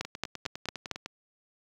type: two click trains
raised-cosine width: 0.2 ms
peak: -20 / -13 dBFS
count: 11 / 5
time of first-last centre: 0.05-1.06 / 0.01-0.913 s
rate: 9.9 / 4.43 Hz
effects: high-pass 60 Hz 12 dB/octave + 9-bit